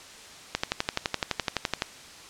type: click train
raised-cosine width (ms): 0.2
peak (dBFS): -7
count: 16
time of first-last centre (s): 0.55-1.821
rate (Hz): 11.8
effects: white hiss -46 dBFS RMS until 2.29 s + low-pass 7000 Hz 12 dB/octave